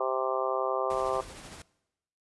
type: harmonic tone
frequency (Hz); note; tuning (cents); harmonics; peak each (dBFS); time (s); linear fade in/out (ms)
130.81; C3; 0; 3 / 4 / 5 / 6 / 7 / 8 / 9; -34 / -32 / -33 / -36 / -39 / -35 / -35; 0-1.21; 5
type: noise with tremolo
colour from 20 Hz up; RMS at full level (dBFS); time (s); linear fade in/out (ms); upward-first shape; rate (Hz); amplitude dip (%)
pink; -44; 0.9-1.62; 2; sine; 13; 35
effects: noise-tail reverb RT60 0.9 s tail -21 dB re dry + resampled to 24000 Hz